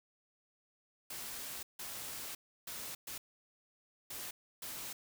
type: noise bursts at uneven times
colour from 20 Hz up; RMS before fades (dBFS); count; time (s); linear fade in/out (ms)
white; -44; 6; 1.1-1.63 / 1.79-2.35 / 2.67-2.95 / 3.07-3.18 / 4.1-4.31 / 4.62-4.93; 5
effects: none